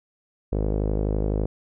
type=tone with low-pass filter; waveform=sawtooth; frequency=51.91 Hz; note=G#1; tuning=in tune; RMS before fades=-24 dBFS; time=0.52-1.46 s; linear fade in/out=5 ms; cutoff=480 Hz; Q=2.3; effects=none